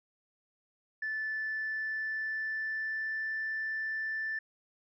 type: tone with pitch glide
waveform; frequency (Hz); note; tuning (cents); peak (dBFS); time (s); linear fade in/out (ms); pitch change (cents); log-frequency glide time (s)
sine; 1750 to 1765.2; A6 to A6; -10 to +5; -31; 1.02-4.39; 5; +15; 1.17-3.37
effects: tanh soft clip ceiling -28 dBFS